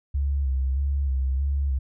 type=tone with vibrato; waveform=sine; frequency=67.9 Hz; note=C#2; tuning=35 cents flat; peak=-21 dBFS; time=0.14-1.79 s; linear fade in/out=10 ms; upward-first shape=square; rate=1.6 Hz; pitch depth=49 cents each way; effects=none